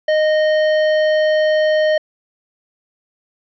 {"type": "tone with hard clipping", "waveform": "triangle", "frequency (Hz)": 618, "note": "D#5", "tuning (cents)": -12, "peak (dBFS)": -14, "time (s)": [0.08, 1.98], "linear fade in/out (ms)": 5, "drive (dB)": 15, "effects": ["resampled to 16000 Hz"]}